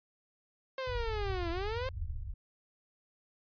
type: linear two-way sweep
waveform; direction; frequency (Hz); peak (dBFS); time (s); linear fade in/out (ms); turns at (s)
sawtooth; down then up; 534 to 329.6 to 534; -31; 0.78-1.89; 2; 1.5
type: low-pass noise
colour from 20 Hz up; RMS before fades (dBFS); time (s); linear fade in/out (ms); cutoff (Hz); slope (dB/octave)
pink; -38; 0.87-2.34; 5; 110; 96
effects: resampled to 11025 Hz